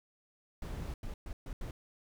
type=noise bursts at uneven times; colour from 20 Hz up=brown; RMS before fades=-40 dBFS; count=5; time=0.62-0.94 / 1.03-1.14 / 1.26-1.33 / 1.46-1.53 / 1.61-1.71 s; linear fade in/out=2 ms; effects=none